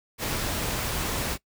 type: noise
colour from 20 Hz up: pink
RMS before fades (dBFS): -29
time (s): 0.18-1.38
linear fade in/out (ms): 50
effects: noise-tail reverb RT60 0.1 s tail -21 dB re dry